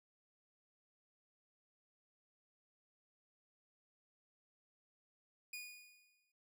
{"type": "tone with exponential decay", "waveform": "sawtooth", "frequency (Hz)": 2457, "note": "D#7", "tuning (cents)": -22, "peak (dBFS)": -40, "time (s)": [5.53, 6.32], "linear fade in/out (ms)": 5, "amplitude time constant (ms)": 170, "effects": []}